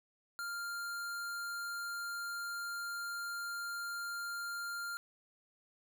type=tone; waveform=square; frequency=1396.9 Hz; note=F6; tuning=in tune; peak=-39 dBFS; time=0.39-4.97 s; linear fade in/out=0 ms; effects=none